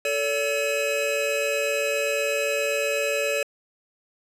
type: tone cluster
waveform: square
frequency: 442.3 / 570 / 2547 Hz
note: A4 / C#5 / D#7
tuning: +9 / +48 / +40 cents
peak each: -30 / -26 / -28 dBFS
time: 0.05-3.43 s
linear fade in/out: 2 ms
effects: low-pass 12000 Hz 12 dB/octave